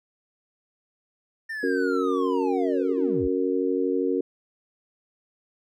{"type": "linear sweep", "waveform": "triangle", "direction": "down", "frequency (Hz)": [1817, 43.77], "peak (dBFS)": -28, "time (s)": [1.49, 3.28], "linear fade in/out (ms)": 10}
{"type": "chord", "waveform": "sine", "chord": "F# major", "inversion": "second", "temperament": "just", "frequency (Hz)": [277.5, 370, 462.5], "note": ["C#4", "F#4", "A#4"], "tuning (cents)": [2, 0, -14], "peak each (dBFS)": -26, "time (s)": [1.63, 4.21], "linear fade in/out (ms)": 5}
{"effects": []}